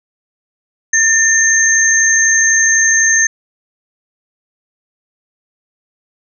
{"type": "tone pair together", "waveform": "sine", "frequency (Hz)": [1800, 6332], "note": ["A6", "G8"], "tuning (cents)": [39, 17], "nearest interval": "octave + minor seventh", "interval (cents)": 2178, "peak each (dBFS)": -11, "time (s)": [0.93, 3.27], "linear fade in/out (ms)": 5, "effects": []}